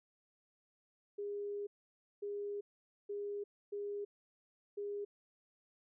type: tone bursts at uneven times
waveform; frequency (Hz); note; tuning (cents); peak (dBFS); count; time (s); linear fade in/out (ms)
sine; 407.9; G#4; -31; -38; 5; 1.18-1.67 / 2.22-2.61 / 3.09-3.44 / 3.72-4.05 / 4.77-5.05; 10
effects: none